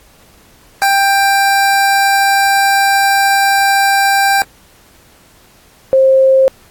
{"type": "tone pair in turn", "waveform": ["25% pulse", "sine"], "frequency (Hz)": [790, 530.6], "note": ["G5", "C5"], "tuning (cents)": [13, 24], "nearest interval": "perfect fifth", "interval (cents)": 689, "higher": "first", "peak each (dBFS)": -5, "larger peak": "neither", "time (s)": [[0.82, 4.42], [5.93, 6.48]], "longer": "first", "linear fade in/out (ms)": 0, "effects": ["pink hiss -46 dBFS RMS until 6.7 s", "AAC 64 kbps"]}